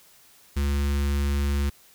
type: tone with notch filter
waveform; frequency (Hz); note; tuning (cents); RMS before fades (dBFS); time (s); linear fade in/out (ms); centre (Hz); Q
square; 70.7; C#2; +35; -24; 0.56-1.7; 10; 660; 0.87
effects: white hiss -55 dBFS RMS until 1.94 s